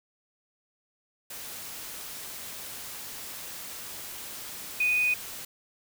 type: tone in noise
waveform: sine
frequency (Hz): 2483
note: D#7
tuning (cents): -4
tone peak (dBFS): -22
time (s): 4.8-5.14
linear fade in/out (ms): 5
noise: white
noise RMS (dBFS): -40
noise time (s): 1.3-5.45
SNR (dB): +15
effects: none